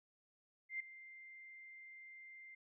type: tone with ADSR envelope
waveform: sine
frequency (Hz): 2093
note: C7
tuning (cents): 0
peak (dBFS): -37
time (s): 0.69-2.55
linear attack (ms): 110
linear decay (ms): 5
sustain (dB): -16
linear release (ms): 7
effects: none